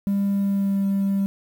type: tone with pitch glide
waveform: triangle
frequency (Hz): 199.3 to 196.9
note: G3 to G3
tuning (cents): +29 to +8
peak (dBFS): -16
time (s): 0.07-1.26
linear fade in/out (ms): 0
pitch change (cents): -21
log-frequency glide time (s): 0.28-0.78
effects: tanh soft clip ceiling -14 dBFS + 8-bit